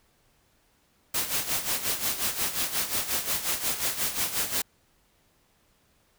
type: noise with tremolo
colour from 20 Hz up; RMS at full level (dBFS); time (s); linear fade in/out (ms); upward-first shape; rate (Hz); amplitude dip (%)
white; -26; 1.14-4.62; 5; sine; 5.6; 70
effects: pink hiss -66 dBFS RMS until 6.18 s